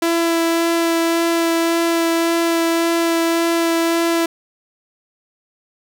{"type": "tone with vibrato", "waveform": "sawtooth", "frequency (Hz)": 333.9, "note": "E4", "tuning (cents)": 22, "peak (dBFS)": -11, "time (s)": [0.02, 4.26], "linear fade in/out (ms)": 5, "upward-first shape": "sine", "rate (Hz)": 1.8, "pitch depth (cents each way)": 10, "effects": []}